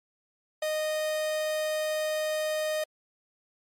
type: tone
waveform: 45% pulse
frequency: 618 Hz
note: D#5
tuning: 12 cents flat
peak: -27 dBFS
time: 0.62-2.84 s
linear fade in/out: 5 ms
effects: MP3 64 kbps